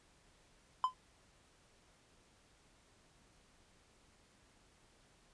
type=tone with exponential decay; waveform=triangle; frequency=1021 Hz; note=C6; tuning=43 cents flat; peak=-23 dBFS; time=0.84-0.94 s; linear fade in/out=1 ms; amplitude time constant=21 ms; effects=pink hiss -68 dBFS RMS until 5.33 s + resampled to 22050 Hz